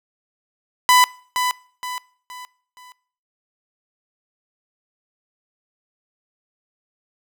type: tone with echo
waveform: sawtooth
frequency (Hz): 998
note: B5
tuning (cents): +18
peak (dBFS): -7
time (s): 0.89-1.04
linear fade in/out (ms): 0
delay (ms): 470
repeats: 4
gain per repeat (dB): -8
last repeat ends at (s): 2.92
effects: noise-tail reverb RT60 0.5 s tail -22 dB re dry